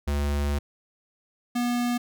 square tone pair in turn, 72 / 242.2 Hz, D2 / B3, -34 / -34 cents, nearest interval octave + major sixth, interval 2100 cents, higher second, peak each -24 dBFS, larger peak neither, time 0.07-0.59 / 1.55-1.98 s, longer first, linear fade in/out 10 ms, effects none

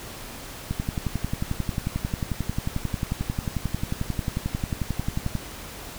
click train, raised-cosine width 5 ms, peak -13 dBFS, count 53, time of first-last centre 0.71-5.353 s, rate 11.2 Hz, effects pink hiss -39 dBFS RMS until 5.98 s

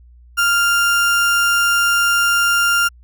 35% pulse tone, 1396.9 Hz, F6, in tune, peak -11 dBFS, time 0.37-2.89 s, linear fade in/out 20 ms, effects added 60 Hz sine -42 dBFS peak until 3.03 s

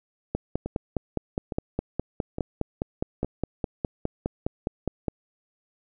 two click trains, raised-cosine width 2 ms, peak -17 / -12 dBFS, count 4 / 24, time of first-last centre 0.66-3.246 / 0.35-5.083 s, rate 1.16 / 4.86 Hz, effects none

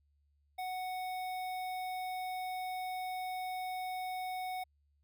square tone with notch filter, 740 Hz, F#5, in tune, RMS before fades -39 dBFS, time 0.58-4.64 s, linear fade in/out 10 ms, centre 6900 Hz, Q 0.98, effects added 72 Hz sine -70 dBFS peak until 5.03 s

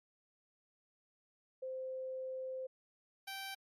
sine / 10% pulse tone pair in turn, 520 / 779.1 Hz, C5 / G5, -11 / -11 cents, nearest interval perfect fifth, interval 700 cents, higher second, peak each -39 / -34 dBFS, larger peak second, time 1.62-2.67 / 3.27-3.55 s, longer first, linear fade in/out 10 ms, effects MP3 64 kbps

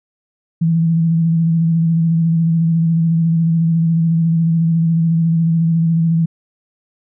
sine tone with vibrato, 164.81 Hz, E3, in tune, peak -11 dBFS, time 0.61-6.26 s, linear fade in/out 10 ms, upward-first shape square, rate 14 Hz, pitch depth 23 cents each way, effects none

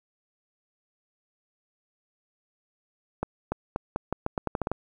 accelerating click train, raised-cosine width 1 ms, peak -13 dBFS, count 12, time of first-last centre 3.23-4.716 s, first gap 290 ms, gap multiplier 0.83, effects 9-bit

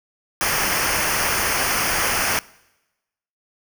pink noise with comb filter, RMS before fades -21 dBFS, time 0.41-2.39 s, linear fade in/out 0 ms, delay 0.26 ms, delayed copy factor -0.75, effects noise-tail reverb RT60 1.0 s tail -23 dB re dry

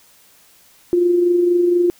sine tone with amplitude modulation, 351.1 Hz, F4, 9 cents sharp, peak -10 dBFS, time 0.93-1.9 s, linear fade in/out 0 ms, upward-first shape sine, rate 24.2 Hz, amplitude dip 40%, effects white hiss -51 dBFS RMS until 1.99 s

